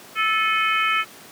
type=harmonic tone with a mistuned harmonic; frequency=437 Hz; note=A4; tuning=12 cents flat; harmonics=3 / 4 / 5 / 6 / 7; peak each=-21 / -27 / -25 / -25 / -28 dBFS; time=0.15-1.05 s; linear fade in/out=50 ms; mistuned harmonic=6; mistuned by=-70 cents; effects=pink hiss -43 dBFS RMS until 1.31 s + high-pass 200 Hz 12 dB/octave